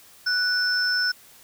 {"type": "tone pair together", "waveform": "sine", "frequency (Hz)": [1480, 5305], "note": ["F#6", "E8"], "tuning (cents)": [0, 10], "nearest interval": "octave + minor seventh", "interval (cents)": 2210, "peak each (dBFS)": [-22, -23], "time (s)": [0.26, 1.12], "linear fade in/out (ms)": 10, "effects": ["tanh soft clip ceiling -12 dBFS", "white hiss -51 dBFS RMS until 1.43 s"]}